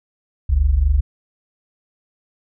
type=tone pair together; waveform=sine; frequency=47.22 / 71.1 Hz; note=F#1 / C#2; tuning=+36 / +45 cents; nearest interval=perfect fifth; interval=709 cents; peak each=-17 / -14 dBFS; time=0.49-1.01 s; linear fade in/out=10 ms; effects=none